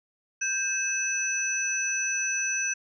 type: tone cluster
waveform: sine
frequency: 1574 / 2594 / 5960 Hz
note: G6 / E7 / F#8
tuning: +7 / -28 / +12 cents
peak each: -31 / -31 / -28 dBFS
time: 0.41-2.74 s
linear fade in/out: 10 ms
effects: none